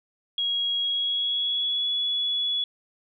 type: tone with pitch glide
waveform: sine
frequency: 3300 to 3395 Hz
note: G#7 to G#7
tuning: -12 to +37 cents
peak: -23 dBFS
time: 0.38-2.64 s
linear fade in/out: 2 ms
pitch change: +49 cents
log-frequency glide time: 0.81-1.89 s
effects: none